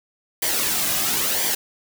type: noise with flanger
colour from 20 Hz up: white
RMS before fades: -22 dBFS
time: 0.42-1.55 s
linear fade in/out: 5 ms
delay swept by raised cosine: 0.74 to 2.24 ms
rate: 0.98 Hz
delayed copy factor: -0.55
effects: none